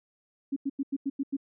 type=tone bursts; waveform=sine; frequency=275.6 Hz; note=C#4; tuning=10 cents flat; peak=-26 dBFS; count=7; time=0.52-1.368 s; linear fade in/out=10 ms; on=44 ms; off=90 ms; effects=none